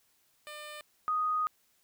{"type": "tone pair in turn", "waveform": ["10% pulse", "sine"], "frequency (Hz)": [600, 1244.5], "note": ["D5", "D#6"], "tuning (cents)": [37, 0], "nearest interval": "octave + minor second", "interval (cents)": 1263, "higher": "second", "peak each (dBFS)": [-34, -27], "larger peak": "second", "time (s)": [[0.47, 0.81], [1.08, 1.47]], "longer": "second", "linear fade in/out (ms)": 0, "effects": ["white hiss -70 dBFS RMS until 1.83 s"]}